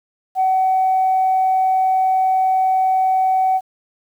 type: tone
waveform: sine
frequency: 755 Hz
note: F#5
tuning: 35 cents sharp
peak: -12 dBFS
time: 0.35-3.61 s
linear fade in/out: 50 ms
effects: tanh soft clip ceiling -9 dBFS + 8-bit